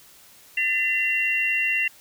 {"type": "tone cluster", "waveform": "sine", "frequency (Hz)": [1781, 2033, 2748], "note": ["A6", "B6", "F7"], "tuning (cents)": [21, 50, -29], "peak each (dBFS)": [-31, -25, -22], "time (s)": [0.57, 1.88], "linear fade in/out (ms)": 5, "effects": ["white hiss -51 dBFS RMS until 2 s"]}